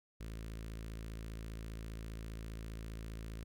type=tone with notch filter; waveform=sawtooth; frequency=55 Hz; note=A1; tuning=in tune; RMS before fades=-45 dBFS; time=0.2-3.44 s; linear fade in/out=10 ms; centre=820 Hz; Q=1.1; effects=none